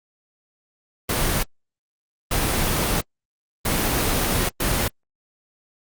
pink noise bursts at uneven times, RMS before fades -21 dBFS, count 4, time 1.09-1.43 / 2.31-3.01 / 3.65-4.49 / 4.6-4.88 s, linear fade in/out 5 ms, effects Opus 24 kbps

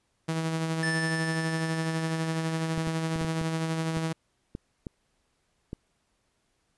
sawtooth tone with tremolo, 161.8 Hz, E3, 32 cents flat, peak -22 dBFS, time 0.28-4.13 s, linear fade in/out 10 ms, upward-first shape sine, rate 12 Hz, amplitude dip 35%
square tone with exponential decay, 1760 Hz, A6, in tune, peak -28 dBFS, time 0.83-4.05 s, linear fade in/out 1 ms, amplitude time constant 700 ms
clicks, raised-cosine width 3 ms, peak -22 dBFS, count 10, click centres 2.778 / 2.873 / 3.16 / 3.214 / 3.247 / 3.414 / 3.97 / 4.551 / 4.868 / 5.731 s
effects pink hiss -73 dBFS RMS until 6.77 s + resampled to 24000 Hz

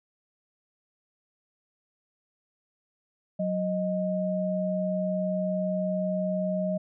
sine tone pair together, 185.01 / 622.3 Hz, F#3 / D#5, 0 / 0 cents, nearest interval octave + major sixth, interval 2100 cents, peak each -28 dBFS, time 3.39-6.78 s, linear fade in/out 10 ms, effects none

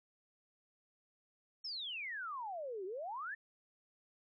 sine exponential two-way sweep, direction down then up, 5510 to 359.1 to 1845 Hz, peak -40 dBFS, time 1.64-3.35 s, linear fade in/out 10 ms, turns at 2.85 s, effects none

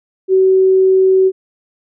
sine tone, 378.5 Hz, F#4, 39 cents sharp, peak -7 dBFS, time 0.28-1.32 s, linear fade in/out 50 ms, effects none

